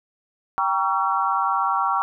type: chord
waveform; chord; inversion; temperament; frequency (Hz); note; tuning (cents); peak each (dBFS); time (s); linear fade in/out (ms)
sine; G diminished seventh; none; just; 784 / 940.8 / 1128.9 / 1354.7; G5 / Bb5 / Db6 / Fb6; 0 / +16 / +31 / +47; -25 / -25 / -23 / -25; 0.58-2.02; 0
effects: none